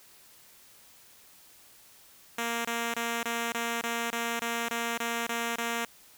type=tone bursts; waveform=5% pulse; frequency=233.1 Hz; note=A#3; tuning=in tune; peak=-18 dBFS; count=12; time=2.38-5.851 s; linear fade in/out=5 ms; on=270 ms; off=21 ms; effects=white hiss -56 dBFS RMS until 6.17 s